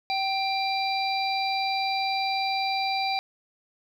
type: harmonic tone with a mistuned harmonic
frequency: 790 Hz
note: G5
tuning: 13 cents sharp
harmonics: 1 / 3 / 5 / 6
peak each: -26 / -31 / -33 / -34 dBFS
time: 0.1-3.19 s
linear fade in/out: 0 ms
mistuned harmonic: 1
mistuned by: -31 cents
effects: 9-bit